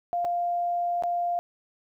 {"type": "tone with dropouts", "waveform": "sine", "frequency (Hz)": 698.5, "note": "F5", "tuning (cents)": 0, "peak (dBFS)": -24, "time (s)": [0.13, 1.39], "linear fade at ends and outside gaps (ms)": 0, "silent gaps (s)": [[0.246, 0.25], [1.024, 1.036]], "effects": ["11-bit"]}